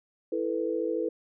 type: chord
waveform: sine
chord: E suspended fourth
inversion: none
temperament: equal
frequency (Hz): 329.6 / 440 / 493.9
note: E4 / A4 / B4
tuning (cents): 0 / 0 / 0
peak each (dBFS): -31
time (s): 0.32-1.09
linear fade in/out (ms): 5
effects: none